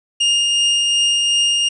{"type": "tone with tremolo", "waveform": "40% pulse", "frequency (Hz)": 2830, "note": "F7", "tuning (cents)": 22, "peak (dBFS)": -11, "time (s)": [0.2, 1.69], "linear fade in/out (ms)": 10, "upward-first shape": "triangle", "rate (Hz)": 2.7, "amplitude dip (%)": 25, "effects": ["resampled to 22050 Hz", "8-bit"]}